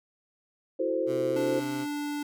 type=chord; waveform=sine; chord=F# half-diminished seventh; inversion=third; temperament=equal with one note detuned; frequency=329.6 / 370 / 443.6 / 523.3 Hz; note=E4 / F#4 / A4 / C5; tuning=0 / 0 / +14 / 0 cents; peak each=-32 / -32 / -34 / -28 dBFS; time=0.79-1.6 s; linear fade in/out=10 ms
type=tone with pitch glide; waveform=15% pulse; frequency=130 to 131.51 Hz; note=C3 to C3; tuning=-11 to +9 cents; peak=-30 dBFS; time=1.06-1.87 s; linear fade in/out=50 ms; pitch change=+20 cents; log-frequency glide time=1.27-1.52 s
type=tone; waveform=square; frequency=292.6 Hz; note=D4; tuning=6 cents flat; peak=-31 dBFS; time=1.36-2.23 s; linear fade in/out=5 ms
effects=none